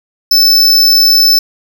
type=tone; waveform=square; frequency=5274 Hz; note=E8; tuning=in tune; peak=-5 dBFS; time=0.31-1.39 s; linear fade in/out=5 ms; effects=none